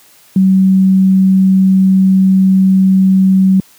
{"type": "tone", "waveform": "sine", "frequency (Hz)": 190, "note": "F#3", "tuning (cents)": 46, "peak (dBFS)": -5, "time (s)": [0.36, 3.6], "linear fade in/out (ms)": 2, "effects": ["white hiss -45 dBFS RMS until 3.78 s", "high-pass 100 Hz 12 dB/octave"]}